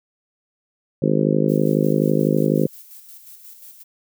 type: harmonic tone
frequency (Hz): 52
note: G#1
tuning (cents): +3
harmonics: 3 / 4 / 5 / 6 / 7 / 8 / 9 / 10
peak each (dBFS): -21 / -22 / -23 / -24 / -24 / -25 / -26 / -26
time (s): 1.02-2.67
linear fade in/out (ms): 5
type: noise with tremolo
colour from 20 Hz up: violet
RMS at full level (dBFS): -41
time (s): 1.48-3.84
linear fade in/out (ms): 20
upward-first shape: square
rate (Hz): 5.6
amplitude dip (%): 45
effects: none